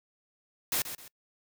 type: noise with echo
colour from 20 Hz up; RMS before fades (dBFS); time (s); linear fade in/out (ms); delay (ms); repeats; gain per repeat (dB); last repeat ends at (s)
white; -29; 0.72-0.82; 2; 130; 2; -10; 1.08
effects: noise-tail reverb RT60 0.1 s tail -25 dB re dry